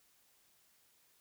silence, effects white hiss -70 dBFS RMS until 1.2 s

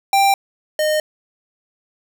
square tone pair in turn, 788 / 613.4 Hz, G5 / D#5, +9 / -25 cents, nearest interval major third, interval 434 cents, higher first, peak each -12 / -16 dBFS, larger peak first, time 0.13-0.34 / 0.79-1 s, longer neither, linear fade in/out 2 ms, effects none

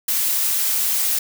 blue noise, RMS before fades -20 dBFS, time 0.08-1.19 s, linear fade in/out 5 ms, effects none

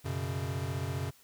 square chord, F# suspended fourth, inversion none, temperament equal, 92.5 / 123.47 / 138.59 Hz, F#2 / B2 / C#3, 0 / 0 / 0 cents, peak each -37 / -39 / -37 dBFS, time 0.04-1.11 s, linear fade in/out 20 ms, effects white hiss -61 dBFS RMS until 1.23 s

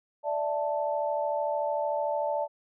sine chord, D suspended second, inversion none, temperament just, 587.3 / 660.7 / 881 Hz, D5 / E5 / A5, 0 / +4 / +2 cents, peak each -29 / -33 / -31 dBFS, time 0.23-2.48 s, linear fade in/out 50 ms, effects none

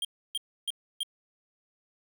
square tone bursts, 3204 Hz, G7, 37 cents sharp, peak -29 dBFS, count 4, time 0.02-1.032 s, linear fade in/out 2 ms, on 28 ms, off 300 ms, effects none

